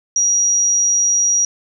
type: tone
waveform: sine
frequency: 5750 Hz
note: F8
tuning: 50 cents sharp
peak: -12 dBFS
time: 0.16-1.45 s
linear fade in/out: 2 ms
effects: none